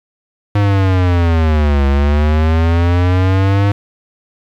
square linear two-way sweep, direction down then up, 103.4 to 68.5 to 101.8 Hz, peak -10 dBFS, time 0.55-3.72 s, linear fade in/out 5 ms, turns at 1.86 s, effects low-pass 3000 Hz 12 dB/octave + 7-bit

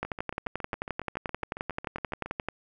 two click trains, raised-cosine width 0.5 ms, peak -22 / -15 dBFS, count 18 / 29, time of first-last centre 0.05-2.398 / 0.03-2.486 s, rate 7.24 / 11.4 Hz, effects none

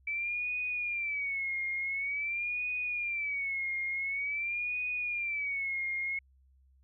sine tone with vibrato, 2300 Hz, D7, 37 cents flat, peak -31 dBFS, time 0.07-6.19 s, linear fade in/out 5 ms, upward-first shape sine, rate 0.47 Hz, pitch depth 130 cents each way, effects added 66 Hz sine -61 dBFS peak until 6.83 s

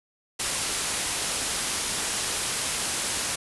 white low-pass noise, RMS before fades -29 dBFS, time 0.39-3.36 s, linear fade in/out 10 ms, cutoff 11000 Hz, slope 96 dB/octave, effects none

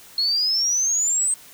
sine exponential sweep, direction up, 4274 to 8350 Hz, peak -18 dBFS, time 0.18-1.34 s, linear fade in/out 2 ms, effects white hiss -46 dBFS RMS until 1.53 s

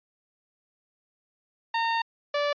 sawtooth tone pair in turn, 916 / 581.1 Hz, A#5 / D5, -31 / -18 cents, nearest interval minor sixth, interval 787 cents, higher first, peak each -20 dBFS, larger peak neither, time 1.74-2.02 / 2.34-2.53 s, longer first, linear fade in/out 5 ms, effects resampled to 11025 Hz

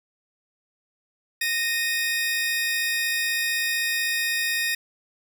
sawtooth tone pair together, 1852.8 / 2489 Hz, A#6 / D#7, -11 / 0 cents, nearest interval perfect fourth, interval 511 cents, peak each -21 / -24 dBFS, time 1.41-4.75 s, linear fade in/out 5 ms, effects none

